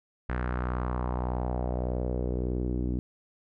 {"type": "tone with low-pass filter sweep", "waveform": "sawtooth", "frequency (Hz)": 61.74, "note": "B1", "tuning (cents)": 0, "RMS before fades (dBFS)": -30, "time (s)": [0.29, 2.99], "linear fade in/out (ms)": 0, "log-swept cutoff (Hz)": [1700, 290], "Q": 2.6, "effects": []}